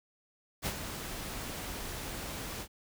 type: noise with ADSR envelope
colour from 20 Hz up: pink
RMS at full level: -32 dBFS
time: 0.62-2.68 s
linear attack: 42 ms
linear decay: 65 ms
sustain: -8 dB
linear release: 68 ms
effects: none